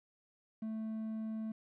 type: tone with quantisation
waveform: triangle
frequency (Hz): 220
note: A3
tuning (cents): 0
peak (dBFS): -35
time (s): 0.62-1.52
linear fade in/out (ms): 5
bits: 10
effects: low-pass 2000 Hz 12 dB/octave